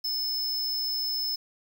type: tone with amplitude modulation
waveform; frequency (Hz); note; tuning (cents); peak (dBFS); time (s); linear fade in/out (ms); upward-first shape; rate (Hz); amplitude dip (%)
square; 5230; E8; -15; -26; 0.04-1.36; 10; sine; 134; 35
effects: 9-bit